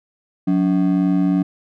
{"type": "ring-modulated tone", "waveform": "triangle", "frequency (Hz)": 233.1, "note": "A#3", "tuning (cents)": 0, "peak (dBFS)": -9, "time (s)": [0.47, 1.43], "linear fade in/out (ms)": 10, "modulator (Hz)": 51.4, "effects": []}